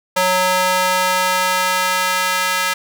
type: tone with high-pass filter sweep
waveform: square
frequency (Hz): 184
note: F#3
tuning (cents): -9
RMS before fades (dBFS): -17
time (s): 0.16-2.74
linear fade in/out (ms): 10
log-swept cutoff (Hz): 700 to 1400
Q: 1.2
effects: none